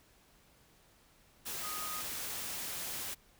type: tone in noise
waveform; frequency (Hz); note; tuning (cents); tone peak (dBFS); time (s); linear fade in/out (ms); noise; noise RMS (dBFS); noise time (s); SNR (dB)
sine; 1244.5; D#6; 0; -42; 1.62-2.02; 20; white; -40; 1.45-3.15; -5
effects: pink hiss -65 dBFS RMS until 3.39 s